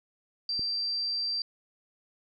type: tone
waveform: sine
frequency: 4699 Hz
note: D8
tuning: in tune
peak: -28 dBFS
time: 0.49-1.42 s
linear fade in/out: 2 ms
type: click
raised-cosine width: 3 ms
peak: -28 dBFS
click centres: 0.594 s
effects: none